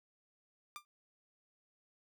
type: tone with exponential decay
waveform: sawtooth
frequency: 1191 Hz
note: D6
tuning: 24 cents sharp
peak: -37 dBFS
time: 0.76-0.85 s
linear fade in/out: 0 ms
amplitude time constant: 18 ms
effects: none